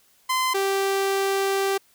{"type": "tone pair in turn", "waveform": "sawtooth", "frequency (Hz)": [1031, 391.1], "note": ["C6", "G4"], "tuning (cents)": [-26, -4], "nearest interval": "octave + perfect fourth", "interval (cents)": 1678, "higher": "first", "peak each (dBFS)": -17, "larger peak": "neither", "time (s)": [[0.29, 0.54], [0.54, 1.78]], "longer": "second", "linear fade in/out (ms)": 10, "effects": ["white hiss -60 dBFS RMS until 1.94 s"]}